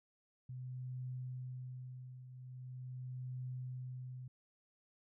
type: tone with tremolo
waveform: sine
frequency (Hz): 127.1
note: C3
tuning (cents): -50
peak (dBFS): -40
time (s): 0.49-4.28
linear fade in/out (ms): 5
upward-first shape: triangle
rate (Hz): 0.42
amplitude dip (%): 70
effects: none